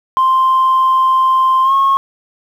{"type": "tone with pitch glide", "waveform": "sine", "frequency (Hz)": [1046.5, 1089.1], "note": ["C6", "C#6"], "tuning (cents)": [0, -31], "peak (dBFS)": -7, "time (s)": [0.17, 1.97], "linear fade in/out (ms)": 0, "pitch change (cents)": 69, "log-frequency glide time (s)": [1.63, 1.73], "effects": ["tanh soft clip ceiling -6 dBFS", "7-bit"]}